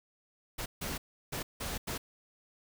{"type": "noise bursts at uneven times", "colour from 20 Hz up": "pink", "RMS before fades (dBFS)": -37, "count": 5, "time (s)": [[0.58, 0.66], [0.81, 0.98], [1.32, 1.43], [1.6, 1.78], [1.87, 1.98]], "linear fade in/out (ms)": 10, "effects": []}